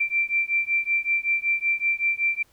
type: beating tone pair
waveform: sine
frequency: 2349 / 2354.3 Hz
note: D7 / D7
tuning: 0 / +4 cents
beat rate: 5.3 Hz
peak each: -24 dBFS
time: 0-2.43 s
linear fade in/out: 10 ms
effects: pink hiss -61 dBFS RMS until 2.52 s